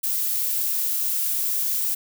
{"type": "noise", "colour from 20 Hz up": "violet", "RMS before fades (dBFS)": -24, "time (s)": [0.03, 1.95], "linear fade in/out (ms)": 10, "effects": []}